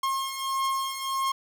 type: beating tone pair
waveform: 45% pulse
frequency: 1073 / 1074.6 Hz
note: C6 / C6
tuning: +43 / +46 cents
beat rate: 1.6 Hz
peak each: -32 / -28 dBFS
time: 0.03-1.32 s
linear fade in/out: 5 ms
effects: none